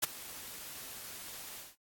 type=noise with ADSR envelope; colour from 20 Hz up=white; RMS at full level=-27 dBFS; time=0.02-1.76 s; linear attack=18 ms; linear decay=14 ms; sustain=-19 dB; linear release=180 ms; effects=AAC 64 kbps